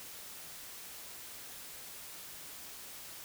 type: silence
effects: white hiss -48 dBFS RMS until 3.24 s